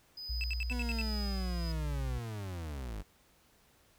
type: tone with tremolo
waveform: triangle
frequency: 4992 Hz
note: D#8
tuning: 5 cents sharp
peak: -38 dBFS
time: 0.17-1.72 s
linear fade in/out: 5 ms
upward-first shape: sine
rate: 1.3 Hz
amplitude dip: 65%
type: tone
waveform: sine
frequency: 59.7 Hz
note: A#1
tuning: 42 cents sharp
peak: -33 dBFS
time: 0.29-2.19 s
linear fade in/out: 10 ms
type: tone bursts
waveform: triangle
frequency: 2631 Hz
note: E7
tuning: 4 cents flat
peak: -33 dBFS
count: 7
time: 0.41-1.014 s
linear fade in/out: 0 ms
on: 28 ms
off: 68 ms
type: linear sweep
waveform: 40% pulse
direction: down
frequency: 250 to 46.63 Hz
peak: -37 dBFS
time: 0.7-3.03 s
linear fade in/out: 20 ms
effects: pink hiss -66 dBFS RMS until 3.98 s